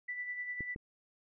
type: tone with tremolo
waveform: sine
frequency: 1975.5 Hz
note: B6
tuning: in tune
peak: -35 dBFS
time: 0.08-0.75 s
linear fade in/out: 10 ms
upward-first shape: sine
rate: 10 Hz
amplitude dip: 50%
type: clicks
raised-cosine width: 3 ms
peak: -30 dBFS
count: 2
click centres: 0.607 / 0.761 s
effects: none